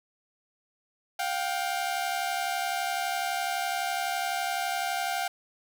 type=tone pair together; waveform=sawtooth; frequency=708.1 / 780 Hz; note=F5 / G5; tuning=+24 / -9 cents; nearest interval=major second; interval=167 cents; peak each=-27 dBFS; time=1.19-5.28 s; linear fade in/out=5 ms; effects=none